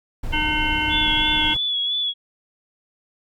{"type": "noise", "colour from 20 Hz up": "brown", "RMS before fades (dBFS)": -28, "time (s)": [0.23, 1.57], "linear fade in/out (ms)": 5}
{"type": "harmonic tone", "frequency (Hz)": 304.6, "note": "D#4", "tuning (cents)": -37, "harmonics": [1, 3, 5, 7, 9, 10], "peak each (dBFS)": [-29, -26, -28, -26, -26, -26], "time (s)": [0.32, 1.55], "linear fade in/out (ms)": 20}
{"type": "tone with vibrato", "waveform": "sine", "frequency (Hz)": 3400, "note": "G#7", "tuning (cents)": 40, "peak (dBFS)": -20, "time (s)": [0.89, 2.14], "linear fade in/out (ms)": 50, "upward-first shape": "sine", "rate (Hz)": 3, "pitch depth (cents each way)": 37}
{"effects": []}